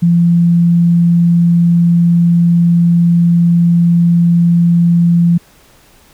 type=tone; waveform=sine; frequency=171.1 Hz; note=F3; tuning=35 cents flat; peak=-6 dBFS; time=0.02-5.38 s; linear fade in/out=10 ms; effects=pink hiss -46 dBFS RMS until 6.13 s